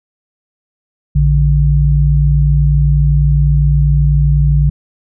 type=tone pair together; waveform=sine; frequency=57.82 / 145.7 Hz; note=A#1 / D3; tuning=-13 / -13 cents; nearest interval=octave + major third; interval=1600 cents; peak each=-10 dBFS; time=1.15-4.7 s; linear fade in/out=10 ms; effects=none